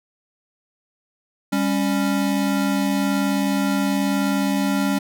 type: tone pair together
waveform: square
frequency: 198.26 / 277.2 Hz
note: G3 / C#4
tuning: +20 / 0 cents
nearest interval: tritone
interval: 580 cents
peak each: -22 dBFS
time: 1.52-4.99 s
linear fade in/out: 10 ms
effects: none